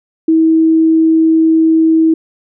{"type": "tone", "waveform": "sine", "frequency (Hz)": 322.1, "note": "E4", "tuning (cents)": -40, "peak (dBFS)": -6, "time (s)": [0.28, 2.14], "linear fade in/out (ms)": 5, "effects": []}